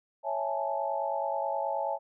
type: chord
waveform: sine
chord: A major seventh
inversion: first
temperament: equal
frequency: 554.4 / 659.3 / 830.6 / 880 Hz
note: C#5 / E5 / G#5 / A5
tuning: 0 / 0 / 0 / 0 cents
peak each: -34 dBFS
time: 0.23-1.99 s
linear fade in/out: 50 ms
effects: none